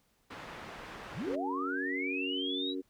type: low-pass noise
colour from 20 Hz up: white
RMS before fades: -46 dBFS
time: 0.3-1.36 s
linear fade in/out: 10 ms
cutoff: 1700 Hz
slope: 12 dB/octave
type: linear sweep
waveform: sine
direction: up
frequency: 61.74 to 3951 Hz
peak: -34 dBFS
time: 1.14-2.75 s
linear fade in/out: 50 ms
type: harmonic tone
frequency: 93.1 Hz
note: F#2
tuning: 11 cents sharp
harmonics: 3 / 4 / 5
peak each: -36 / -39 / -44 dBFS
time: 1.26-2.82 s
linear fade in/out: 20 ms
effects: pink hiss -72 dBFS RMS until 2.89 s